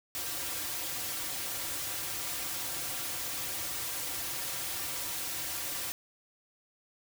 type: noise with comb filter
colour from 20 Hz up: white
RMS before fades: -36 dBFS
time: 0.15-5.92 s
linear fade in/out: 0 ms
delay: 4.7 ms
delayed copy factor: -0.8
effects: none